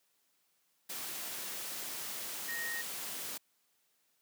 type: tone in noise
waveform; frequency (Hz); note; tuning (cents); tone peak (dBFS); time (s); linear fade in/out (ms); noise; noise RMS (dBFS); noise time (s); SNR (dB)
sine; 1864.7; A#6; 0; -37; 2.48-2.82; 10; white; -41; 0.89-3.38; +1
effects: white hiss -75 dBFS RMS until 4.21 s + high-pass 150 Hz 12 dB/octave